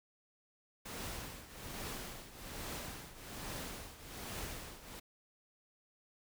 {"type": "noise with tremolo", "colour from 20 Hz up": "pink", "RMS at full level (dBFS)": -42, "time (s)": [0.85, 5], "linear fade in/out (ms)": 10, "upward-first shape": "triangle", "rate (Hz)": 1.2, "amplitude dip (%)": 80, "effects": []}